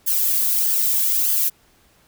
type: noise with flanger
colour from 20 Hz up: violet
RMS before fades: -19 dBFS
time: 0.06-1.5 s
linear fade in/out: 20 ms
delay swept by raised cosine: 0.62 to 1.82 ms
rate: 1.6 Hz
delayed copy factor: +0.6
effects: pink hiss -57 dBFS RMS until 2.07 s